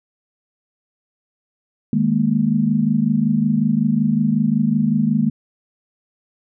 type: chord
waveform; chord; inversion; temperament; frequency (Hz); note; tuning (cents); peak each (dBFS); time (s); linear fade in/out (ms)
sine; D# suspended fourth; none; equal; 155.56 / 207.7 / 233.1; D#3 / G#3 / A#3; 0 / 0 / 0; -21 / -18 / -18; 1.93-5.3; 2
effects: none